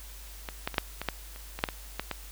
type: clicks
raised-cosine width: 0.3 ms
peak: -19 / -13 / -20 / -7 / -17 / -11 / -29 / -20 / -7 / -17 / -14 / -15 dBFS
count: 12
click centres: 0.488 / 0.675 / 0.743 / 0.782 / 1.016 / 1.087 / 1.361 / 1.59 / 1.639 / 1.688 / 1.996 / 2.113 s
effects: added 50 Hz sine -44 dBFS peak until 2.31 s + white hiss -49 dBFS RMS until 2.31 s